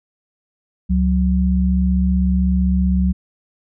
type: tone pair together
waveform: sine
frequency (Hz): 69.3 / 185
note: C#2 / F#3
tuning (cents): 0 / 0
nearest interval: octave + perfect fourth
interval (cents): 1700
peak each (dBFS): -16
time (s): 0.89-3.13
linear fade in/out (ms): 20
effects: none